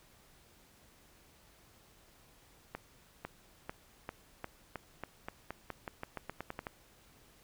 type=accelerating click train; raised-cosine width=0.5 ms; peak=-24 dBFS; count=18; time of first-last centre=2.75-6.669 s; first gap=500 ms; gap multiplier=0.89; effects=pink hiss -63 dBFS RMS until 7.43 s